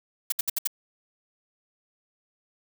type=noise bursts; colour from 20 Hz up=blue; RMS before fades=-25 dBFS; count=5; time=0.3-0.674 s; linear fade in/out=5 ms; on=22 ms; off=66 ms; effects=none